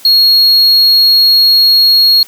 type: tone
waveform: triangle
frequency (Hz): 4300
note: C8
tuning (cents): +47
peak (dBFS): -3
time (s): 0.05-2.23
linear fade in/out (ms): 2
effects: white hiss -37 dBFS RMS until 2.27 s + high-pass 150 Hz 12 dB/octave